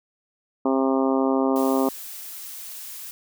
harmonic tone, 133.5 Hz, C3, 35 cents sharp, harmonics 2 / 3 / 4 / 5 / 6 / 7 / 8 / 9, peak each -21 / -25 / -27 / -29 / -31 / -32 / -33 / -34 dBFS, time 0.65-1.89 s, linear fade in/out 5 ms
blue noise, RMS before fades -37 dBFS, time 1.56-3.11 s, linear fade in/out 0 ms
effects none

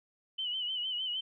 sine tone with vibrato, 3000 Hz, F#7, 23 cents sharp, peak -32 dBFS, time 0.38-1.21 s, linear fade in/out 10 ms, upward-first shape sine, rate 6.5 Hz, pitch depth 65 cents each way, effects none

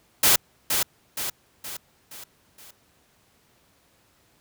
white noise with echo, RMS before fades -17 dBFS, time 0.23-0.36 s, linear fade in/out 5 ms, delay 470 ms, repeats 5, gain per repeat -6 dB, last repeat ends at 2.71 s, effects pink hiss -62 dBFS RMS until 4.4 s + high-pass 60 Hz 12 dB/octave

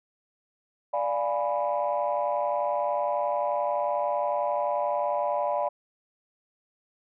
sine chord, D diminished seventh, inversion none, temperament equal, 587.3 / 698.5 / 830.6 / 987.8 Hz, D5 / F5 / Ab5 / Cb6, 0 / 0 / 0 / 0 cents, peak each -27 / -30 / -31 / -30 dBFS, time 0.93-5.69 s, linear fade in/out 10 ms, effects tanh soft clip ceiling -16 dBFS

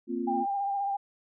sine chord, Bb suspended second, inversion none, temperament equal, 233.1 / 261.6 / 349.2 Hz, Bb3 / C4 / F4, 0 / 0 / 0 cents, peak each -33 dBFS, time 0.07-0.46 s, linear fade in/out 50 ms
sine tone with vibrato, 797 Hz, G5, 28 cents sharp, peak -27 dBFS, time 0.27-0.97 s, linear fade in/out 10 ms, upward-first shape sine, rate 15 Hz, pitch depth 28 cents each way
effects none

